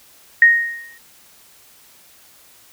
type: tone with exponential decay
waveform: sine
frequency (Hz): 1864.7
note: A#6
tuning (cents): 0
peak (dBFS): -4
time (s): 0.42-0.98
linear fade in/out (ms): 2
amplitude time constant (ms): 120
effects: white hiss -49 dBFS RMS until 2.72 s